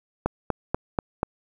click train, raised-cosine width 1 ms, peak -8 dBFS, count 5, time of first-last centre 0.26-1.231 s, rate 4.12 Hz, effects 8-bit

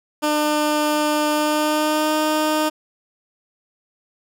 15% pulse tone with pitch glide, 300.7 to 307.9 Hz, D4 to D#4, +41 to -18 cents, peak -11 dBFS, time 0.22-2.7 s, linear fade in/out 20 ms, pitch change +41 cents, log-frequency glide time 1.3-2.14 s, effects none

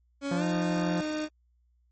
30% pulse tone with pitch glide, 279.6 to 306.7 Hz, C#4 to D#4, +15 to -25 cents, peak -27 dBFS, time 0.21-1.29 s, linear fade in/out 50 ms, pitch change +160 cents, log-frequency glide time 0.36-0.43 s
harmonic tone, 174.61 Hz, F3, in tune, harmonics 1 / 2 / 3 / 4 / 5 / 6 / 7 / 8 / 9 / 10, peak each -28 / -38 / -38 / -39 / -42 / -46 / -49 / -49 / -49 / -49 dBFS, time 0.31-1.01 s, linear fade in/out 5 ms
effects added 60 Hz sine -64 dBFS peak until 1.91 s + MP3 32 kbps

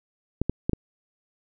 clicks, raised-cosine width 3 ms, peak -10 dBFS, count 4, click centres 0.416 / 0.496 / 0.695 / 0.733 s, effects none

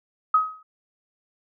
sine tone with exponential decay, 1266 Hz, D#6, 30 cents sharp, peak -12 dBFS, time 0.34-0.63 s, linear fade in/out 5 ms, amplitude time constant 62 ms, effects none

